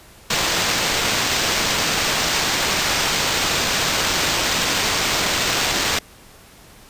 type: noise with sample-and-hold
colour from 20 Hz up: white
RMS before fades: -20 dBFS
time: 0.3-5.99 s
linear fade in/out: 5 ms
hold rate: 11025 Hz
effects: pink hiss -46 dBFS RMS until 6.89 s + resampled to 32000 Hz